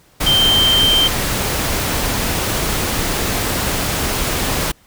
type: tone in noise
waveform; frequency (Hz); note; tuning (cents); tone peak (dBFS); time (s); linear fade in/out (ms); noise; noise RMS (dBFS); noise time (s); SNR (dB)
sine; 3136; G7; 0; -11; 0.26-1.08; 10; pink; -19; 0.2-4.72; +5
effects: pink hiss -52 dBFS RMS until 4.86 s